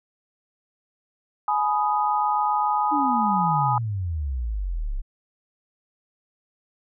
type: chord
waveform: sine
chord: G# minor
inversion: none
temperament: equal with one note detuned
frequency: 840.7 / 987.8 / 1244.5 Hz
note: G#5 / B5 / D#6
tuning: +21 / 0 / 0 cents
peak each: -22 / -26 / -25 dBFS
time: 1.48-3.78 s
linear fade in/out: 2 ms
type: exponential sweep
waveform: sine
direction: down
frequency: 308.7 to 31.22 Hz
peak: -24 dBFS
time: 2.91-5.02 s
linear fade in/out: 20 ms
effects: none